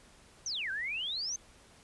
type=exponential two-way sweep; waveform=sine; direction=down then up; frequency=6370 to 1512 to 6370 Hz; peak=-33 dBFS; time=0.46-1.36 s; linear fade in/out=2 ms; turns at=0.71 s; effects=pink hiss -59 dBFS RMS until 1.83 s + resampled to 24000 Hz